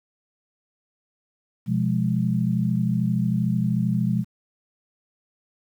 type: chord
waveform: sine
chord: F diminished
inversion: second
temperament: equal with one note detuned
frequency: 125.27 / 174.61 / 207.7 Hz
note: Cb3 / F3 / Ab3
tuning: +25 / 0 / 0 cents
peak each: -24 dBFS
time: 1.66-4.25 s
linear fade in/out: 50 ms
effects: 9-bit